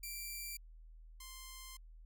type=tone pair in turn; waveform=5% pulse; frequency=2351 / 1047.3 Hz; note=D7 / C6; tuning=+1 / +1 cents; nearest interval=octave + major second; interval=1400 cents; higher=first; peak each=-33 / -38 dBFS; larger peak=first; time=0.03-0.57 / 1.2-1.77 s; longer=second; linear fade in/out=5 ms; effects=added 40 Hz sine -53 dBFS peak until 2.05 s